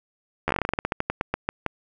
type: slowing click train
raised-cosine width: 0.5 ms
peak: -8 dBFS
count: 20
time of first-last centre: 0.48-1.663 s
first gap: 12 ms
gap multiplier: 1.16
effects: none